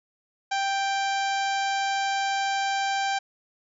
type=harmonic tone; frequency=786 Hz; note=G5; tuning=4 cents sharp; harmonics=1 / 2 / 3 / 4 / 5 / 6 / 7 / 8 / 9; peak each=-25 / -31 / -35 / -37 / -39 / -41 / -42 / -43 / -44 dBFS; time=0.51-3.19 s; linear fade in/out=10 ms; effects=none